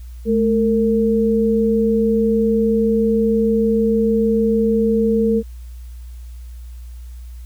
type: tone pair together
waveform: sine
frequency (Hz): 215.5 / 456.6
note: A3 / A#4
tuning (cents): -36 / -36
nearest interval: octave + minor second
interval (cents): 1300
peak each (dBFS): -16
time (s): 0.25-5.43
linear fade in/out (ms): 50
effects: added 60 Hz sine -31 dBFS peak until 7.45 s + white hiss -54 dBFS RMS until 7.45 s